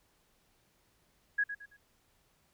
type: tone with echo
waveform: sine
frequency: 1661.2 Hz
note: G#6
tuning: in tune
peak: -26 dBFS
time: 1.38-1.44 s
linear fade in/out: 10 ms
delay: 110 ms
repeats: 3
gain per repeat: -10 dB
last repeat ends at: 1.77 s
effects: pink hiss -71 dBFS RMS until 2.53 s